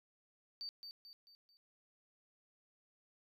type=tone with echo; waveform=triangle; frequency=4600 Hz; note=D8; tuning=37 cents flat; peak=-39 dBFS; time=0.61-0.69 s; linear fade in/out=0 ms; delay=220 ms; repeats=4; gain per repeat=-7 dB; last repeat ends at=1.57 s; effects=tanh soft clip ceiling -40 dBFS